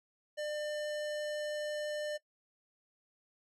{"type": "tone", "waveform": "square", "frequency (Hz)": 599, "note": "D5", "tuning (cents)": 34, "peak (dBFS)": -36, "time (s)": [0.37, 2.18], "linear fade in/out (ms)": 20, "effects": ["noise-tail reverb RT60 0.1 s tail -19 dB re dry", "low-pass 8000 Hz 12 dB/octave"]}